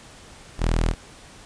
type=tone; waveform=sawtooth; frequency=40.61 Hz; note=E1; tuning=25 cents flat; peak=-15 dBFS; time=0.58-0.95 s; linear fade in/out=50 ms; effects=pink hiss -46 dBFS RMS until 1.45 s + resampled to 22050 Hz